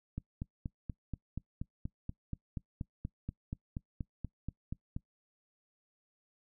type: click train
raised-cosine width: 5 ms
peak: -25 dBFS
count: 21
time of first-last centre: 0.18-4.965 s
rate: 4.18 Hz
effects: noise-tail reverb RT60 0.1 s tail -22 dB re dry